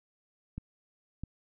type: clicks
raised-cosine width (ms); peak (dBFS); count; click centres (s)
5; -25; 2; 0.58 / 1.236
effects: none